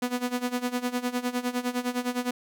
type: tone with tremolo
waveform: sawtooth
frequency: 246.9 Hz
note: B3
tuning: in tune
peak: -20 dBFS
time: 0.02-2.31 s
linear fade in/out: 5 ms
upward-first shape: sine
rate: 9.8 Hz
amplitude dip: 85%
effects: none